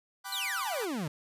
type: chord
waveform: sawtooth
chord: G major seventh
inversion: none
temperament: equal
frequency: 784 / 987.8 / 1174.7 / 1480 Hz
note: G5 / B5 / D6 / F#6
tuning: 0 / 0 / 0 / 0 cents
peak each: -40 dBFS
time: 0.24-0.86 s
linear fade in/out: 20 ms
type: high-pass noise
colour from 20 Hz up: white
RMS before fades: -45 dBFS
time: 0.26-0.86 s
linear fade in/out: 10 ms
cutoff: 9200 Hz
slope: 12 dB/octave
type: exponential sweep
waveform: 40% pulse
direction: down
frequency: 4300 to 140 Hz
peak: -31 dBFS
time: 0.32-1.08 s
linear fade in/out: 5 ms
effects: resampled to 32000 Hz